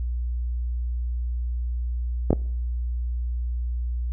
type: clicks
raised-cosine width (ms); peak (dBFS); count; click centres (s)
2; -5; 2; 2.306 / 2.33
effects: noise-tail reverb RT60 0.7 s tail -25 dB re dry + added 60 Hz sine -24 dBFS peak until 4.12 s